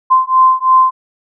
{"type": "beating tone pair", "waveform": "sine", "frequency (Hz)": [1037, 1040], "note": ["C6", "C6"], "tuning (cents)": [-16, -11], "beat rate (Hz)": 3, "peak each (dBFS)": -10, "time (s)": [0.1, 0.91], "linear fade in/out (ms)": 20, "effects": []}